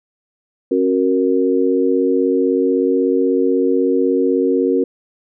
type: chord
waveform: sine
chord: F# major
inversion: second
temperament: equal with one note detuned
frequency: 270.5 / 370 / 466.2 Hz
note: C#4 / F#4 / A#4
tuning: -42 / 0 / 0 cents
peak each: -17 dBFS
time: 0.71-4.84 s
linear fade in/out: 5 ms
effects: none